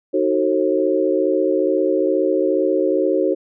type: chord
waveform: sine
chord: D# diminished seventh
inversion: none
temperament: just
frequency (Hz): 311.1 / 373.4 / 448 / 537.6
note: D#4 / F#4 / A4 / C5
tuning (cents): 0 / +16 / +31 / +47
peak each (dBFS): -21 / -19 / -23 / -20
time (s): 0.13-3.35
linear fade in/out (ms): 20
effects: none